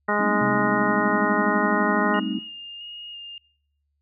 harmonic tone, 207.7 Hz, G#3, in tune, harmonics 1 / 2 / 3 / 4 / 5 / 6 / 7 / 9, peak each -28 / -28 / -28 / -28 / -28 / -28 / -28 / -28 dBFS, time 0.08-2.2 s, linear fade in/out 10 ms
sine chord, A half-diminished seventh, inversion third, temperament equal, 196 / 220 / 261.6 / 311.1 Hz, G3 / A3 / C4 / Eb4, 0 / 0 / 0 / 0 cents, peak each -30 dBFS, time 0.19-2.39 s, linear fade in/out 5 ms
triangle tone with exponential decay, 130.81 Hz, C3, in tune, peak -26 dBFS, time 0.41-2.21 s, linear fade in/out 5 ms, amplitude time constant 390 ms
sine tone with vibrato, 2837 Hz, F7, 27 cents sharp, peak -35 dBFS, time 2.14-3.38 s, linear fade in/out 2 ms, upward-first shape square, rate 1.5 Hz, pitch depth 14 cents each way
effects noise-tail reverb RT60 0.6 s tail -22 dB re dry + added 72 Hz sine -70 dBFS peak until 4.01 s

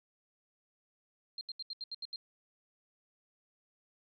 sine tone bursts, 4186 Hz, C8, in tune, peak -38 dBFS, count 8, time 1.38-2.16 s, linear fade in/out 2 ms, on 31 ms, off 76 ms, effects none

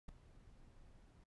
brown noise with ADSR envelope, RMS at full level -45 dBFS, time 0.08-1.24 s, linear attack 10 ms, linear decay 3 ms, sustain -17 dB, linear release 5 ms, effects noise-tail reverb RT60 0.1 s tail -25 dB re dry + resampled to 24000 Hz

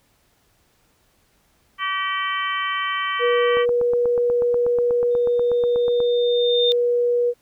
harmonic tone, 384.4 Hz, G4, 34 cents flat, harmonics 3 / 4 / 5 / 6 / 7 / 8, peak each -24 / -33 / -27 / -31 / -39 / -30 dBFS, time 1.78-3.66 s, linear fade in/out 50 ms
sine tone, 482.5 Hz, B4, 40 cents flat, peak -16 dBFS, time 3.19-7.34 s, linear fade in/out 50 ms
click train, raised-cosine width 1 ms, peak -18 dBFS, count 21, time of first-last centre 3.57-6.003 s, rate 8.22 Hz
sine tone with exponential growth, 3622 Hz, A7, 49 cents sharp, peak -17 dBFS, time 5.11-6.72 s, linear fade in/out 0 ms, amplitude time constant 350 ms
effects pink hiss -62 dBFS RMS until 7.41 s

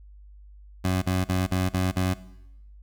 20% pulse tone bursts, 92.5 Hz, F#2, in tune, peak -17 dBFS, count 6, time 0.84-2.14 s, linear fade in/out 10 ms, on 180 ms, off 44 ms, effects noise-tail reverb RT60 0.9 s tail -18 dB re dry + added 50 Hz sine -45 dBFS peak until 2.82 s

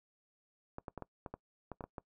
clicks, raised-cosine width 1 ms, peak -28 dBFS, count 10, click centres 0.784 / 0.882 / 0.977 / 1.023 / 1.262 / 1.34 / 1.717 / 1.808 / 1.84 / 1.982 s, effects noise-tail reverb RT60 0.1 s tail -22 dB re dry

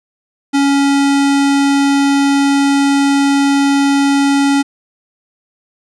square tone, 279.3 Hz, C#4, 13 cents sharp, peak -10 dBFS, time 0.53-4.63 s, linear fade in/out 20 ms, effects resampled to 22050 Hz

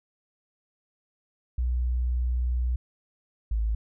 sine tone pair in turn, 61.4 / 54.45 Hz, B1 / A1, -9 / -17 cents, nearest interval major second, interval 208 cents, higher first, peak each -23 dBFS, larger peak neither, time 1.58-2.76 / 3.51-3.75 s, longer first, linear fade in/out 5 ms, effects none

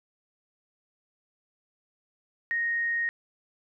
sine tone, 1864.7 Hz, A#6, in tune, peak -25 dBFS, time 2.51-3.09 s, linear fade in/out 0 ms, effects none

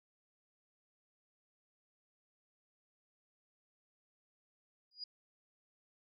sine tone with exponential growth, 4890 Hz, D#8, 31 cents flat, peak -37 dBFS, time 4.91-5.04 s, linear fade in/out 5 ms, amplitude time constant 28 ms, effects MP3 96 kbps

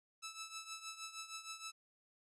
10% pulse tone with tremolo, 1312 Hz, E6, 9 cents flat, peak -35 dBFS, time 0.22-1.72 s, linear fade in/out 20 ms, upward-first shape triangle, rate 6.4 Hz, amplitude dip 80%, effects resampled to 32000 Hz

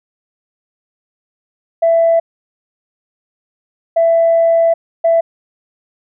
sine tone bursts at uneven times, 665 Hz, E5, 15 cents sharp, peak -7 dBFS, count 3, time 1.82-2.2 / 3.96-4.74 / 5.04-5.21 s, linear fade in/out 10 ms, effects tanh soft clip ceiling -4 dBFS

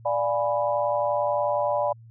sine chord, D diminished seventh, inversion none, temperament equal, 587.3 / 698.5 / 830.6 / 987.8 Hz, D5 / F5 / Ab5 / Cb6, 0 / 0 / 0 / 0 cents, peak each -24 / -30 / -29 / -28 dBFS, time 0.05-1.93 s, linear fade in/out 10 ms, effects added 114 Hz sine -45 dBFS peak until 2.1 s

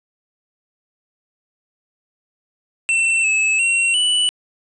square tone with pitch steps, 2691 / 2598 / 2732 / 2966 Hz, E7 / E7 / F7 / F#7, +35 / -26 / -39 / +4 cents, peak -15 dBFS, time 2.89-4.29 s, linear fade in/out 0 ms, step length 350 ms, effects resampled to 24000 Hz + 8-bit

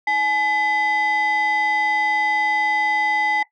sine tone pair together, 846 / 2010 Hz, G#5 / B6, +32 / +30 cents, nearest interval octave + minor third, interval 1498 cents, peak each -18 dBFS, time 0.07-3.43 s, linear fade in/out 5 ms, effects noise-tail reverb RT60 0.1 s tail -17 dB re dry + tanh soft clip ceiling -14 dBFS

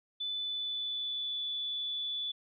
sine tone with pitch glide, 3498 to 3462 Hz, A7 to A7, -11 to -29 cents, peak -33 dBFS, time 0.2-2.32 s, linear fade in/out 10 ms, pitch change -18 cents, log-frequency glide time 0.32-1.41 s, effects none

